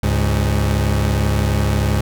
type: tone pair together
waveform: 30% pulse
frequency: 70.56 / 102.9 Hz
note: C#2 / G#2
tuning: +31 / -16 cents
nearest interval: perfect fifth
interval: 653 cents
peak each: -15 dBFS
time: 0.03-2.01 s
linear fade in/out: 5 ms
effects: none